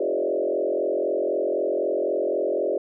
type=tone with frequency modulation; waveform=sine; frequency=480.6 Hz; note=B4; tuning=47 cents flat; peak=-21 dBFS; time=0-2.78 s; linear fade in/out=5 ms; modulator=43.9 Hz; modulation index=3.1; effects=none